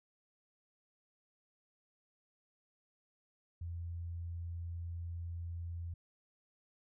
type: tone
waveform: sine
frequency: 85.2 Hz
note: F2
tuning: 42 cents flat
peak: -39 dBFS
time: 3.61-5.94 s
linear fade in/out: 5 ms
effects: none